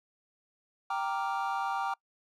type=chord; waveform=triangle; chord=G minor seventh; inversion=none; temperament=equal; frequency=784 / 932.3 / 1174.7 / 1396.9 Hz; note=G5 / Bb5 / D6 / F6; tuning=0 / 0 / 0 / 0 cents; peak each=-31 / -33 / -34 / -37 dBFS; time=0.9-1.94 s; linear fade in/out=5 ms; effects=noise-tail reverb RT60 0.1 s tail -25 dB re dry + tanh soft clip ceiling -18 dBFS